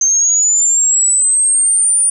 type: linear sweep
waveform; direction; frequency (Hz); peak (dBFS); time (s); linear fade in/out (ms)
sine; up; 6272 to 9397; -9; 0.01-2.1; 5
effects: none